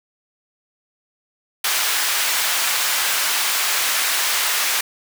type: high-pass noise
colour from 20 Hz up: pink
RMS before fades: -20 dBFS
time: 1.64-4.81 s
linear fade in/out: 5 ms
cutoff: 1300 Hz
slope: 12 dB/octave
effects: none